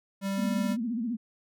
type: tone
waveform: square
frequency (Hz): 196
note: G3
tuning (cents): 0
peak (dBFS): -29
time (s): 0.21-0.77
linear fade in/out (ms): 50
type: tone with vibrato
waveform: sine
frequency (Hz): 233.1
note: A#3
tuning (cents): 0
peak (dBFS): -28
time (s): 0.37-1.17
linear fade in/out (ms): 20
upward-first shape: sine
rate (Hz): 15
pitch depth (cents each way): 140
effects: none